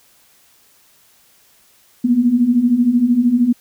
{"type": "beating tone pair", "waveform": "sine", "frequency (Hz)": [232.7, 245.7], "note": ["A#3", "B3"], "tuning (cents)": [-3, -9], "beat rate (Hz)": 13, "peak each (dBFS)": [-17, -12], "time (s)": [2.04, 3.53], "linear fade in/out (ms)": 10, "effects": ["white hiss -53 dBFS RMS until 3.6 s"]}